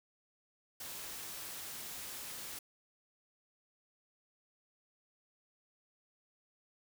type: noise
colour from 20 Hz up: white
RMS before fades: -45 dBFS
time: 0.8-2.59 s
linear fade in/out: 5 ms
effects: none